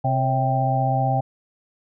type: harmonic tone with a mistuned harmonic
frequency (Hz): 130.81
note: C3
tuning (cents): 0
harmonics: 1 / 2 / 4 / 5 / 6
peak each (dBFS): -21 / -31 / -31 / -27 / -22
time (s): 0.04-1.21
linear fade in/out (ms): 10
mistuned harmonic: 4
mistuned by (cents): +75
effects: none